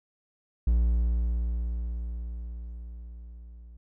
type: tone with level ramp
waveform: triangle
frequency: 58.27 Hz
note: A#1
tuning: in tune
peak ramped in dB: -17 to -43 dBFS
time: 0.67-3.77 s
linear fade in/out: 5 ms
effects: none